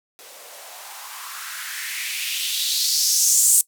violet noise with band-pass filter sweep, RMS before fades -23 dBFS, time 0.19-3.61 s, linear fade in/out 0 ms, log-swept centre 440 to 8500 Hz, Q 3.3, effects noise-tail reverb RT60 0.1 s tail -20 dB re dry

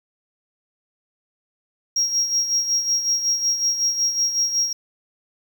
triangle tone with tremolo, 5610 Hz, F8, 7 cents sharp, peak -14 dBFS, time 1.96-4.73 s, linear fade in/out 5 ms, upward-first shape sine, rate 5.4 Hz, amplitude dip 65%, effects tanh soft clip ceiling -11 dBFS + 8-bit

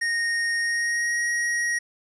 square tone with pitch glide, 1856 to 1890.6 Hz, A#6 to A#6, -8 to +24 cents, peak -23 dBFS, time 0.01-1.79 s, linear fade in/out 10 ms, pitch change +32 cents, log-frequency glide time 0.59-1.2 s, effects resampled to 22050 Hz + 10-bit

